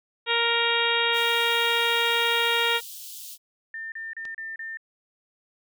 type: harmonic tone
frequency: 467.2 Hz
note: A#4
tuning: 4 cents sharp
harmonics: 1 / 2 / 3 / 4 / 5 / 6 / 7 / 8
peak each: -29 / -29 / -29 / -29 / -29 / -29 / -29 / -29 dBFS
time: 0.26-2.81 s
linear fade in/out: 50 ms
type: high-pass noise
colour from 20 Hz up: white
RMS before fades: -40 dBFS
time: 1.12-3.38 s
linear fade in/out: 50 ms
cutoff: 3000 Hz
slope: 48 dB/octave
type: clicks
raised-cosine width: 0.2 ms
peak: -26 dBFS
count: 2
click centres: 2.192 / 4.253 s
type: tone bursts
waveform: sine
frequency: 1800 Hz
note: A6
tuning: 39 cents sharp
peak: -32 dBFS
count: 5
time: 3.74-4.772 s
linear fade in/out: 2 ms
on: 180 ms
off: 33 ms
effects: none